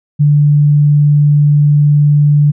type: tone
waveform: sine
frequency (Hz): 146.83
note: D3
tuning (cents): 0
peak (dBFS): -5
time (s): 0.19-2.52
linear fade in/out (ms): 20
effects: none